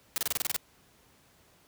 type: noise bursts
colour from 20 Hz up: white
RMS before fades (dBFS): -29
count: 9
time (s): 0.16-0.564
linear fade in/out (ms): 0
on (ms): 20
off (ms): 28
effects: pink hiss -62 dBFS RMS until 1.67 s + high-pass 60 Hz 12 dB/octave